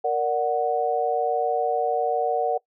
sine chord, Bb augmented, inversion none, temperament equal, 466.2 / 587.3 / 740 Hz, Bb4 / D5 / F#5, 0 / 0 / 0 cents, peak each -25 / -27 / -23 dBFS, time 0.04-2.58 s, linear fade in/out 10 ms, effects noise-tail reverb RT60 0.1 s tail -22 dB re dry

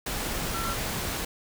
sine tone in noise, 1351 Hz, E6, 42 cents sharp, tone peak -32 dBFS, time 0.54-0.74 s, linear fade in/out 5 ms, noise pink, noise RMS -31 dBFS, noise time 0.06-1.25 s, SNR -4 dB, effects none

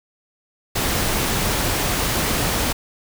pink noise, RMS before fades -21 dBFS, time 0.75-2.73 s, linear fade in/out 10 ms, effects none

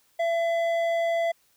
sine tone with hard clipping, 672 Hz, E5, 33 cents sharp, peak -24 dBFS, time 0.19-1.32 s, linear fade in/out 10 ms, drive 8 dB, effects white hiss -65 dBFS RMS until 1.56 s

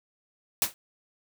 white noise with exponential decay, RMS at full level -19 dBFS, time 0.62-0.74 s, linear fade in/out 1 ms, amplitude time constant 25 ms, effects none

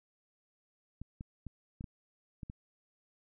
clicks, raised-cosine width 5 ms, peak -30 dBFS, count 7, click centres 1.016 / 1.209 / 1.467 / 1.809 / 1.842 / 2.432 / 2.499 s, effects none

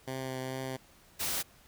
10% pulse tone with vibrato, 130.81 Hz, C3, in tune, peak -27 dBFS, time 0.07-0.77 s, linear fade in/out 10 ms, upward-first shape triangle, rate 2.3 Hz, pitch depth 16 cents each way
white noise, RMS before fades -33 dBFS, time 1.19-1.43 s, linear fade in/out 20 ms
effects pink hiss -60 dBFS RMS until 1.67 s

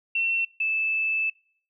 sine tone pair in turn, 2705 / 2628 Hz, E7 / E7, +44 / -6 cents, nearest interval unison, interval 50 cents, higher first, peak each -22 dBFS, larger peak neither, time 0.15-0.45 / 0.6-1.3 s, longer second, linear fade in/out 5 ms, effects noise-tail reverb RT60 0.5 s tail -24 dB re dry

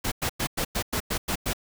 pink noise bursts, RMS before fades -27 dBFS, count 9, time 0.04-1.534 s, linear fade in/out 10 ms, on 78 ms, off 99 ms, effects none

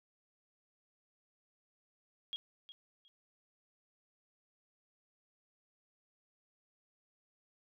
sine tone with echo, 3272 Hz, G#7, 26 cents flat, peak -37 dBFS, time 2.33-2.36 s, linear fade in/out 0 ms, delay 360 ms, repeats 2, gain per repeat -13 dB, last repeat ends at 3.08 s, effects none

